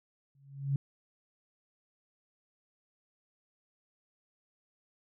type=tone with exponential growth; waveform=sine; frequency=138.59 Hz; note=C#3; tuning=in tune; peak=-24 dBFS; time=0.35-0.76 s; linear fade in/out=2 ms; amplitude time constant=87 ms; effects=none